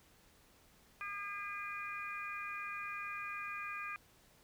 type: harmonic tone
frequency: 405.2 Hz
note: G#4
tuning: 43 cents flat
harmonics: 3 / 4 / 5 / 6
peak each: -44 / -47 / -51 / -44 dBFS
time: 1.01-3.96 s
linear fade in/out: 0 ms
effects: pink hiss -66 dBFS RMS until 4.43 s